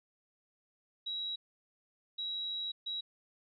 sine tone bursts at uneven times, 3869 Hz, B7, 36 cents flat, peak -35 dBFS, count 3, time 1.06-1.36 / 2.18-2.72 / 2.86-3.01 s, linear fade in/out 10 ms, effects none

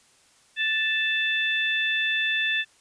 harmonic tone, 880 Hz, A5, in tune, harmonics 2 / 3 / 4, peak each -25 / -27 / -28 dBFS, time 0.56-2.65 s, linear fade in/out 50 ms, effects white hiss -59 dBFS RMS until 2.8 s + resampled to 22050 Hz

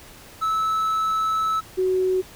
triangle / sine tone pair in turn, 1304 / 372.5 Hz, E6 / F#4, -19 / +12 cents, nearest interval octave + minor seventh, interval 2169 cents, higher first, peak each -18 dBFS, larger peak neither, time 0.41-1.61 / 1.77-2.22 s, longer first, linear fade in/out 20 ms, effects pink hiss -45 dBFS RMS until 2.35 s

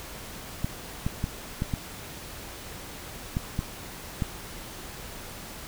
clicks, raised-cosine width 5 ms, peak -14 dBFS, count 8, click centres 0.645 / 1.065 / 1.241 / 1.621 / 1.738 / 3.369 / 3.591 / 4.222 s, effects pink hiss -41 dBFS RMS until 5.67 s

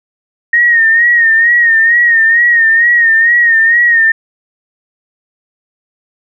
sine tone with vibrato, 1856 Hz, A#6, 8 cents flat, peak -5 dBFS, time 0.53-4.12 s, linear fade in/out 5 ms, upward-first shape sine, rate 2.2 Hz, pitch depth 61 cents each way, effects none

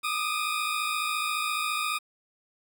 20% pulse tone pair together, 1201.5 / 1256 Hz, D6 / D#6, +39 / +16 cents, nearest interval minor second, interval 77 cents, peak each -25 dBFS, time 0.03-1.99 s, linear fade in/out 20 ms, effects 9-bit

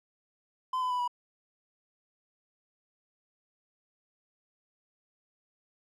triangle tone with pitch steps, 1024 / 1007.6 / 991.4 / 975.5 Hz, C6 / B5 / B5 / B5, -38 / +34 / +6 / -22 cents, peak -26 dBFS, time 0.73-1.078 s, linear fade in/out 5 ms, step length 87 ms, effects none

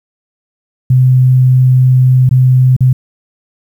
sine tone with dropouts, 128.3 Hz, C3, 34 cents flat, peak -4 dBFS, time 0.9-2.93 s, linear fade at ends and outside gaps 5 ms, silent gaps 2.292-2.31 / 2.765-2.806 s, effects 7-bit

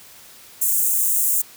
white high-pass noise, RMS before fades -19 dBFS, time 0.61-1.42 s, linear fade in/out 10 ms, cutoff 7000 Hz, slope 48 dB/octave, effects white hiss -45 dBFS RMS until 1.56 s

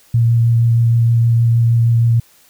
sine tone with vibrato, 116.54 Hz, A#2, in tune, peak -9 dBFS, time 0.14-2.2 s, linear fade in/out 5 ms, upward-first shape triangle, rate 6.4 Hz, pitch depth 14 cents each way, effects white hiss -50 dBFS RMS until 2.49 s

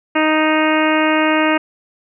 harmonic tone, 311.1 Hz, D#4, in tune, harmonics 1 / 2 / 3 / 4 / 5 / 6 / 7 / 8 / 9, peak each -16 / -19 / -21 / -22 / -23 / -24 / -24 / -25 / -26 dBFS, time 0.15-1.58 s, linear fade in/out 10 ms, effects none

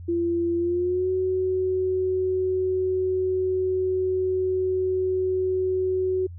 sine tone with pitch glide, 341.6 to 372.5 Hz, F4 to F#4, -38 to +12 cents, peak -21 dBFS, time 0.08-6.27 s, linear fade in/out 10 ms, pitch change +150 cents, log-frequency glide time 0.57-1.1 s, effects added 87 Hz sine -36 dBFS peak until 6.38 s

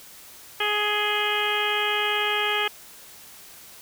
harmonic tone with a mistuned harmonic, 417.9 Hz, G#4, 11 cents sharp, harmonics 1 / 2 / 3 / 4 / 5 / 6 / 7 / 8, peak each -30 / -30 / -30 / -30 / -30 / -30 / -30 / -30 dBFS, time 0.6-2.68 s, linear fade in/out 5 ms, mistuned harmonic 8, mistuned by -60 cents, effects white hiss -46 dBFS RMS until 3.81 s

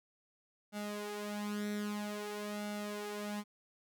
sawtooth tone with flanger, 207.7 Hz, G#3, in tune, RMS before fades -40 dBFS, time 0.72-3.44 s, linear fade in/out 50 ms, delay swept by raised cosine 1.4 to 4.3 ms, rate 0.51 Hz, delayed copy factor +0.7, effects none

